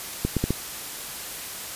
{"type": "clicks", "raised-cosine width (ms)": 3, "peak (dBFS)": -9, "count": 4, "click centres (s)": [0.25, 0.367, 0.44, 0.506], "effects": ["white hiss -35 dBFS RMS until 1.75 s", "resampled to 32000 Hz"]}